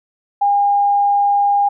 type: tone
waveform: sine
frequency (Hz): 810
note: G#5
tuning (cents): -43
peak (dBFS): -11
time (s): 0.41-1.69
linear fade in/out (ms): 10
effects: none